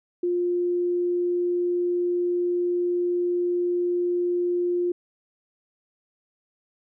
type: tone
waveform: sine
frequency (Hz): 352.6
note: F4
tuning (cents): +17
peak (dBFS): -21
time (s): 0.23-4.92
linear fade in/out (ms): 5
effects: none